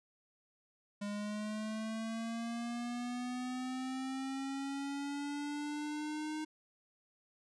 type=linear sweep; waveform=square; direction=up; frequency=203.6 to 310 Hz; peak=-38 dBFS; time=1.01-6.45 s; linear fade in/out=10 ms; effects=resampled to 22050 Hz